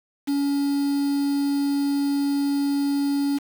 triangle tone with quantisation, 282 Hz, C#4, 30 cents sharp, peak -18 dBFS, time 0.27-3.39 s, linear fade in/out 20 ms, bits 6, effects none

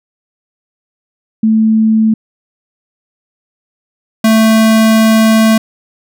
sine / square tone pair in turn, 220 / 221.3 Hz, A3 / A3, 0 / +10 cents, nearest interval unison, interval 10 cents, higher second, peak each -6 dBFS, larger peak neither, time 1.43-2.14 / 4.24-5.58 s, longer second, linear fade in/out 5 ms, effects none

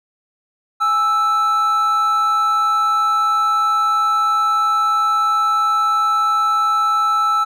triangle tone pair together, 830.6 / 1318.5 Hz, G#5 / E6, 0 / 0 cents, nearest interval minor sixth, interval 800 cents, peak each -23 / -12 dBFS, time 0.8-7.45 s, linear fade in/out 20 ms, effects none

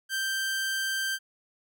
sawtooth tone, 1568 Hz, G6, in tune, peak -24 dBFS, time 0.09-1.19 s, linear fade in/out 50 ms, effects none

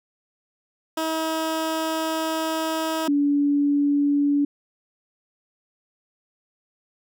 15% pulse / sine tone pair in turn, 320 / 286.8 Hz, D#4 / D4, +49 / -41 cents, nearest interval major second, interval 190 cents, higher first, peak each -17 dBFS, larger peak neither, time 0.97-3.08 / 3.08-4.45 s, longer first, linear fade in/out 5 ms, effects none

